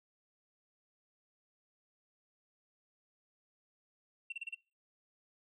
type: tone bursts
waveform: sine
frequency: 2726 Hz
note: F7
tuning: 43 cents flat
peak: -36 dBFS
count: 5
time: 4.3-4.547 s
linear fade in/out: 5 ms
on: 23 ms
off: 33 ms
effects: noise-tail reverb RT60 0.3 s tail -21 dB re dry + tanh soft clip ceiling -35 dBFS